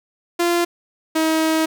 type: tone pair in turn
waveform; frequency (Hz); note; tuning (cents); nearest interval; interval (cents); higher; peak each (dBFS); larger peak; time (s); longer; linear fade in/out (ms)
sawtooth; 345.3 / 318.5; F4 / D#4; -20 / +41; minor second; 139; first; -12; neither; 0.39-0.65 / 1.15-1.66; second; 10
effects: none